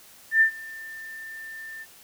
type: tone with ADSR envelope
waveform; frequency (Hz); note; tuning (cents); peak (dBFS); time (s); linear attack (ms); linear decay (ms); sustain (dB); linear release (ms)
sine; 1788; A6; +27; -13; 0.31-1.86; 100; 95; -23; 41
effects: white hiss -51 dBFS RMS until 2.03 s